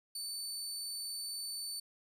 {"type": "tone", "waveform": "25% pulse", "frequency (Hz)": 4521, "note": "C#8", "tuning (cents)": 33, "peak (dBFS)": -34, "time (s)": [0.15, 1.8], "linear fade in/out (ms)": 5, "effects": ["12-bit"]}